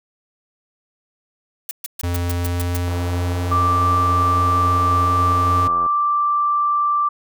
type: noise bursts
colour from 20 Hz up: blue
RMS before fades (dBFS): -27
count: 8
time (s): 1.69-2.768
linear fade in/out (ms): 2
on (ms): 21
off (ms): 130
type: tone with pitch glide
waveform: square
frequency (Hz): 87.31 to 90.13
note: F2 to F#2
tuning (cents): 0 to -45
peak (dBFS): -20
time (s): 2.03-5.68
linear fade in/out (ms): 10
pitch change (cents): +55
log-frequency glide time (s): 2.33-3.84
type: click train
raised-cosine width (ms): 1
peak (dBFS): -18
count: 259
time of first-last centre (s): 2.88-5.863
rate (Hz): 86.5
type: tone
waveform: sine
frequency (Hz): 1174.7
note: D6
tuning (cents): 0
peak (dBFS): -15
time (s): 3.51-7.09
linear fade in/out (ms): 10
effects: none